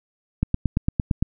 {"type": "click train", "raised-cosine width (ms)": 5, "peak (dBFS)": -7, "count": 8, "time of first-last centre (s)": [0.43, 1.225], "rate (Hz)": 8.8, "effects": []}